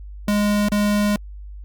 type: tone with dropouts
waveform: square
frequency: 206.7 Hz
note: G#3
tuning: 8 cents flat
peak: -17 dBFS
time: 0.28-1.16 s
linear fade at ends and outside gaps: 2 ms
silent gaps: 0.686-0.719 s
effects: added 50 Hz sine -33 dBFS peak until 1.64 s + Opus 48 kbps